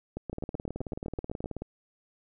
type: two click trains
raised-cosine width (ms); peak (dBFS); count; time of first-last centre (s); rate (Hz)
2; -21 / -22; 11 / 25; 0.17-1.442 / 0.33-1.62; 7.86 / 18.6
effects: none